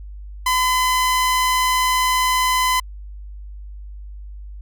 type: tone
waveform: sawtooth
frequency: 1015 Hz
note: B5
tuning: 47 cents sharp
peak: -12 dBFS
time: 0.46-2.8 s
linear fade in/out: 5 ms
effects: added 50 Hz sine -32 dBFS peak until 4.61 s